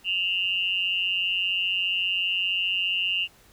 sine tone with amplitude modulation, 2794 Hz, F7, in tune, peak -19 dBFS, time 0.04-3.28 s, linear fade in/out 50 ms, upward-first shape sine, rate 185 Hz, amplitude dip 85%, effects pink hiss -56 dBFS RMS until 3.52 s

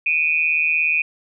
sine tone with amplitude modulation, 2475 Hz, D#7, 10 cents flat, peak -12 dBFS, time 0.06-1.02 s, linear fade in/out 5 ms, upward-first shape sine, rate 157 Hz, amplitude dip 85%, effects none

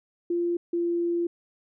sine tone pair in turn, 345.6 / 343.4 Hz, F4 / F4, -18 / -29 cents, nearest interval unison, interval 11 cents, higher first, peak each -23 dBFS, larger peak neither, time 0.3-0.57 / 0.73-1.27 s, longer second, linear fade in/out 5 ms, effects none

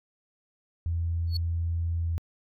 sine tone with pitch glide, 84 to 83.52 Hz, E2 to E2, +33 to +23 cents, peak -25 dBFS, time 0.86-2.18 s, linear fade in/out 0 ms, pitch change -10 cents, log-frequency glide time 1.97-2.07 s
triangle tone with exponential growth, 4400 Hz, C#8, 14 cents flat, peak -26 dBFS, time 1.27-1.37 s, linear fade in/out 5 ms, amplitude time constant 20 ms
effects tanh soft clip ceiling -18 dBFS

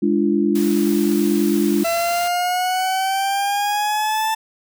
sine chord, D diminished, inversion second, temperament equal with one note detuned, 207.7 / 293.7 / 343 Hz, Ab3 / D4 / F4, 0 / 0 / -31 cents, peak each -19 dBFS, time 0.02-1.84 s, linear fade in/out 10 ms
white noise, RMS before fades -32 dBFS, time 0.55-2.28 s, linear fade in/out 5 ms
40% pulse exponential sweep, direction up, 670 to 886 Hz, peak -17 dBFS, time 1.84-4.35 s, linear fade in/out 10 ms
effects none

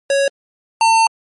square tone pair in turn, 554.4 / 900.5 Hz, C#5 / A5, 0 / +40 cents, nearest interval minor sixth, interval 840 cents, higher second, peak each -13 / -10 dBFS, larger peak second, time 0.1-0.28 / 0.81-1.07 s, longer second, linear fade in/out 2 ms, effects MP3 48 kbps

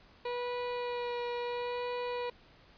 30% pulse tone with vibrato, 485.7 Hz, B4, 29 cents flat, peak -31 dBFS, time 0.25-2.3 s, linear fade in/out 5 ms, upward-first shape sine, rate 0.73 Hz, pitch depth 14 cents each way, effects pink hiss -60 dBFS RMS until 2.77 s + resampled to 11025 Hz

